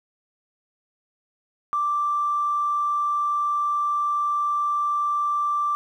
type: tone with tanh clipping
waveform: triangle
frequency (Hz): 1174.7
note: D6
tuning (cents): 0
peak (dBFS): -20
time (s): 1.73-5.75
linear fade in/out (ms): 0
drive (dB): 2
effects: none